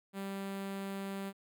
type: tone with notch filter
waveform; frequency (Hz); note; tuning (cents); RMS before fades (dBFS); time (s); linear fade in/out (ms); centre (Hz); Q
sawtooth; 195.9; G3; -1; -40; 0.13-1.33; 50; 5700; 1.8
effects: none